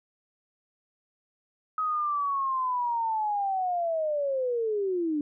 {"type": "linear sweep", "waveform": "sine", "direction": "down", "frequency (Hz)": [1271, 287.4], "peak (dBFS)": -25, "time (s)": [1.78, 5.21], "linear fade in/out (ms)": 2, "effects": []}